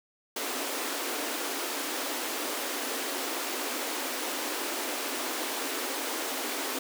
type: high-pass noise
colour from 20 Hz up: pink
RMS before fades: -33 dBFS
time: 0.36-6.79 s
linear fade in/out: 5 ms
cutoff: 250 Hz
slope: 96 dB/octave
effects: none